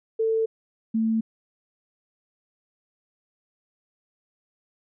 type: tone pair in turn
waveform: sine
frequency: 446.1 / 223.1 Hz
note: A4 / A3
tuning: +24 / +24 cents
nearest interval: octave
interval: 1200 cents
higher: first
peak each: -20 dBFS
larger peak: neither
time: 0.19-0.46 / 0.94-1.21 s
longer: neither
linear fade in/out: 10 ms
effects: none

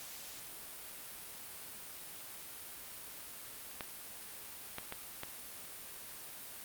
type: clicks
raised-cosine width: 0.3 ms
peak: -23 dBFS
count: 4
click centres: 3.808 / 4.784 / 4.924 / 5.234 s
effects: white hiss -48 dBFS RMS until 6.64 s + Opus 48 kbps

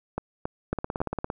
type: two click trains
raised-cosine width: 1 ms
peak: -15 / -14 dBFS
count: 11 / 4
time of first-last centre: 0.73-1.301 / 0.18-1.004 s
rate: 17.5 / 3.64 Hz
effects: none

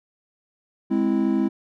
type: chord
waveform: triangle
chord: Ab augmented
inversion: none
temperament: equal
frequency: 207.7 / 261.6 / 329.6 Hz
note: Ab3 / C4 / E4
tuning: 0 / 0 / 0 cents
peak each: -21 dBFS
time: 0.9-1.49 s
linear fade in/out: 20 ms
effects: none

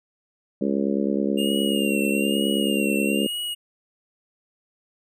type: harmonic tone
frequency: 69.4 Hz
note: C#2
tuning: 3 cents sharp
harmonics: 3 / 4 / 5 / 6 / 7 / 8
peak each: -24 / -26 / -28 / -30 / -31 / -32 dBFS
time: 0.61-3.27 s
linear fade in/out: 5 ms
type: tone with vibrato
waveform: square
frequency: 2805 Hz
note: F7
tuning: 7 cents sharp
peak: -27 dBFS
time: 1.37-3.55 s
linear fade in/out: 20 ms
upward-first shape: sine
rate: 1.1 Hz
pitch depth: 64 cents each way
effects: none

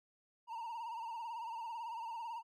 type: tone with vibrato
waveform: triangle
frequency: 922 Hz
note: A#5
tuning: 19 cents flat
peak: -39 dBFS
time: 0.47-2.43 s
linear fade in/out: 50 ms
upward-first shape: sine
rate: 18 Hz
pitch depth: 72 cents each way
effects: none

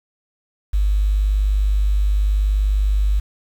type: tone with quantisation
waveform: sine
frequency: 50.4 Hz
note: G1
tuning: 49 cents sharp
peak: -14 dBFS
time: 0.73-3.2 s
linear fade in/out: 10 ms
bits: 7
effects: none

